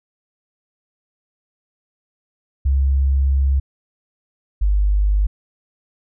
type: tone pair in turn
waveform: sine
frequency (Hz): 68 / 50.19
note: C#2 / G1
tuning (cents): -33 / +42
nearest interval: perfect fourth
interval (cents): 525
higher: first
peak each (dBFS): -13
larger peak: neither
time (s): 2.65-3.6 / 4.61-5.27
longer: first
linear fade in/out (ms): 10
effects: none